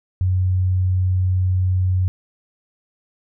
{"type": "tone", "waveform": "sine", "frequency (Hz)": 92.3, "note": "F#2", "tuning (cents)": -4, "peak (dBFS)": -15, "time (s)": [0.21, 2.08], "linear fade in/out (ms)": 0, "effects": []}